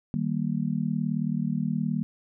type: chord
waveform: sine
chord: Eb major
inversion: none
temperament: just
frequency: 155.56 / 194.45 / 233.3 Hz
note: Eb3 / G3 / Bb3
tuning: 0 / -14 / +2 cents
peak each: -29 dBFS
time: 0.14-2.03 s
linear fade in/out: 0 ms
effects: none